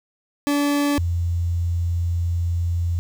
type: tone pair in turn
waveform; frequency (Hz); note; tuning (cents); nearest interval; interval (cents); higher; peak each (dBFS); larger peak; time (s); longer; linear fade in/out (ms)
40% pulse / sine; 287.9 / 85.92; D4 / F2; -34 / -28; octave + major sixth; 2094; first; -17 / -19; first; 0.47-0.98 / 0.98-2.99; second; 0
effects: 8-bit